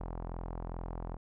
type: tone with low-pass filter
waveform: sawtooth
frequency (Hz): 42.44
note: F1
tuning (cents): -49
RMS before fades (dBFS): -40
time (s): 0-1.17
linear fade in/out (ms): 10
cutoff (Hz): 930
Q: 2.1
effects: none